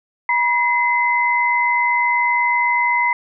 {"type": "tone pair together", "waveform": "sine", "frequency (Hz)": [966.1, 2047], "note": ["B5", "C7"], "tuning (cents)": [-38, -38], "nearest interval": "octave + minor second", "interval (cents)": 1300, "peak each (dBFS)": -17, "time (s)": [0.29, 3.13], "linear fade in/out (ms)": 2, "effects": []}